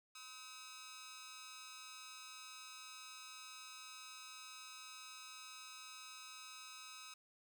10% pulse tone with amplitude modulation, 1278 Hz, D#6, 46 cents sharp, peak -40 dBFS, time 0.15-7.14 s, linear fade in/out 5 ms, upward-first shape sine, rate 258 Hz, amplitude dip 80%, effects none

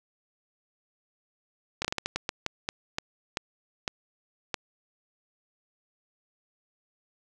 slowing click train, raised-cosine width 0.2 ms, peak -11 dBFS, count 14, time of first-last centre 1.82-4.542 s, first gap 26 ms, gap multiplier 1.31, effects none

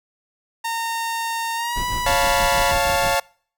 sawtooth tone with pitch glide, 917 to 982.8 Hz, A#5 to B5, -29 to -9 cents, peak -19 dBFS, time 0.64-2.72 s, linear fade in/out 10 ms, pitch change +120 cents, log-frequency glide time 1.55-1.84 s
brown noise with tremolo, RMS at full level -26 dBFS, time 1.75-3.16 s, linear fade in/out 20 ms, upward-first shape sine, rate 6.3 Hz, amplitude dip 70%
sawtooth chord, Db augmented, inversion none, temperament equal, 554.4 / 698.5 / 880 Hz, Db5 / F5 / A5, 0 / 0 / 0 cents, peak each -18 dBFS, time 2.06-3.2 s, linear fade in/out 5 ms
effects noise-tail reverb RT60 0.5 s tail -26 dB re dry

